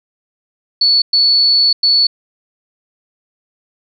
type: tone bursts at uneven times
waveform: sine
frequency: 4435 Hz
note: C#8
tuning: in tune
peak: -8 dBFS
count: 3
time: 0.81-1.02 / 1.13-1.73 / 1.83-2.07 s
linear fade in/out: 5 ms
effects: none